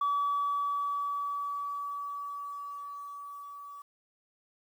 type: tone with level ramp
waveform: sine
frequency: 1144 Hz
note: D6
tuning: 46 cents flat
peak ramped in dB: -24 to -43 dBFS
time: 0.01-3.82 s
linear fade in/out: 5 ms
effects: tanh soft clip ceiling -23 dBFS + 10-bit